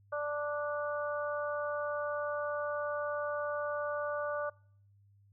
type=harmonic tone; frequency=293.7 Hz; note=D4; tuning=in tune; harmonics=2 / 3 / 4 / 5; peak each=-34 / -46 / -39 / -41 dBFS; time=0.12-4.5 s; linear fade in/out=10 ms; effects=noise-tail reverb RT60 0.6 s tail -25 dB re dry + added 100 Hz sine -61 dBFS peak until 5.32 s